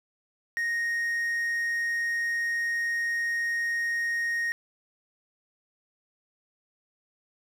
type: tone with quantisation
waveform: triangle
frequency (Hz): 1864.7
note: A#6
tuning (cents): 0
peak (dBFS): -24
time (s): 0.57-4.52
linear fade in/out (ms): 0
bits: 9
effects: none